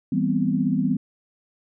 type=chord; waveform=sine; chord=C major seventh; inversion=first; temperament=just; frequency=163.52 / 196.22 / 245.3 / 261.6 Hz; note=E3 / G3 / B3 / C4; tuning=-14 / +2 / -12 / 0 cents; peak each=-26 / -24 / -24 / -25 dBFS; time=0.12-0.97 s; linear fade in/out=5 ms; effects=none